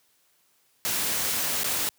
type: noise with dropouts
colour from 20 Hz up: white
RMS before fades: -27 dBFS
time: 0.85-1.89 s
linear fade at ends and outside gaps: 0 ms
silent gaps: 1.634-1.643 s
effects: white hiss -66 dBFS RMS until 1.98 s + high-pass 80 Hz 12 dB/octave